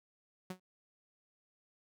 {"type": "tone with exponential decay", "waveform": "sawtooth", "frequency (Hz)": 184.5, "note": "F#3", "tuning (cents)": -5, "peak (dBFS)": -34, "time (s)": [0.5, 0.6], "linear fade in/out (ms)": 5, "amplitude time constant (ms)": 21, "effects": []}